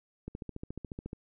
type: click train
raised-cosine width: 3 ms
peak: -26 dBFS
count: 13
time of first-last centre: 0.28-1.131 s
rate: 14.1 Hz
effects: none